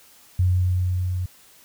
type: tone with level ramp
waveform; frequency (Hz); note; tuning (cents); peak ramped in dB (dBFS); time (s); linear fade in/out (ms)
sine; 90.9; F#2; -30; -15 to -23; 0.39-1.26; 5
effects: white hiss -52 dBFS RMS until 1.64 s

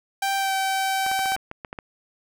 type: tone with pitch glide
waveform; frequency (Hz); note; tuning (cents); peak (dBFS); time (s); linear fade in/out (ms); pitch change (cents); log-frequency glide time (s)
sawtooth; 784 to 771.4; G5 to G5; 0 to -28; -18; 0.22-1.36; 5; -28; 0.37-0.53
type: clicks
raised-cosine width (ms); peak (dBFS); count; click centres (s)
0.5; -19; 10; 1.064 / 1.115 / 1.192 / 1.258 / 1.32 / 1.364 / 1.514 / 1.648 / 1.729 / 1.788
effects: none

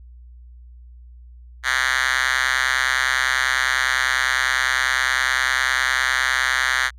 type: tone with high-pass filter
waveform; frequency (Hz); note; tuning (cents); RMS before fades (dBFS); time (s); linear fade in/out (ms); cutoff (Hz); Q
5% pulse; 129.9; C3; -12; -20; 1.63-6.91; 50; 1800; 3
effects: added 60 Hz sine -40 dBFS peak until 6.98 s + low-pass 9000 Hz 12 dB/octave

